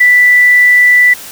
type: tone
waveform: sine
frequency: 1975.5 Hz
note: B6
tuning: in tune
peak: -3 dBFS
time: 0-1.14 s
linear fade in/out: 10 ms
effects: white hiss -29 dBFS RMS until 1.31 s